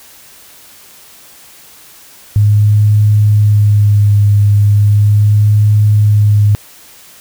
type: tone with vibrato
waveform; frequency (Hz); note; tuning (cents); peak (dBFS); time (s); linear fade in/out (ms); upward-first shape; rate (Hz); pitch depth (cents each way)
sine; 103.83; G#2; 0; -5; 2.36-6.55; 0; sine; 0.37; 22
effects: white hiss -39 dBFS RMS until 7.2 s